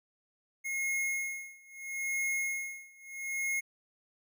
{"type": "tone with tremolo", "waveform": "square", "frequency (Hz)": 2158, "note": "C#7", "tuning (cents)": -47, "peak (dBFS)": -30, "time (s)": [0.64, 3.61], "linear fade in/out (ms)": 20, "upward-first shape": "sine", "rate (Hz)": 0.76, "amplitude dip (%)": 95, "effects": []}